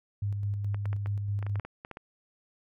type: tone with tremolo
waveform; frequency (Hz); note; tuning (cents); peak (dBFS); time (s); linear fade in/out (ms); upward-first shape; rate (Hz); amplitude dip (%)
sine; 101.5; G#2; -39; -27; 0.22-1.6; 5; square; 4.7; 30
type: clicks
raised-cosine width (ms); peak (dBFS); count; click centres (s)
0.5; -26; 12; 0.745 / 0.856 / 0.93 / 1.06 / 1.427 / 1.466 / 1.557 / 1.597 / 1.65 / 1.849 / 1.913 / 1.971
effects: none